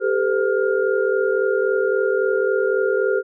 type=tone cluster; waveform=sine; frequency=394 / 437.7 / 508 / 1411 Hz; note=G4 / A4 / B4 / F6; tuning=+9 / -9 / +49 / +17 cents; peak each=-20 / -22 / -22 / -26 dBFS; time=0-3.23 s; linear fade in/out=50 ms; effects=none